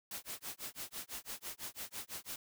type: noise with tremolo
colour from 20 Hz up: white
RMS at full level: -42 dBFS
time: 0.11-2.36 s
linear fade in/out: 2 ms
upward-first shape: sine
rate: 6 Hz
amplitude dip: 100%
effects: none